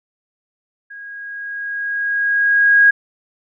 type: tone with level ramp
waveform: sine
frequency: 1641 Hz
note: G#6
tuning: 21 cents flat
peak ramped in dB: -32 to -6 dBFS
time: 0.9-2.91 s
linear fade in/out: 10 ms
effects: none